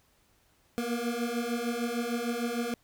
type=beating tone pair; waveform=25% pulse; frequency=233.1 / 239.7 Hz; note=A#3 / A#3; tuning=0 / +48 cents; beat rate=6.6 Hz; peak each=-30 / -28 dBFS; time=0.78-2.74 s; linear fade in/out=0 ms; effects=pink hiss -67 dBFS RMS until 2.83 s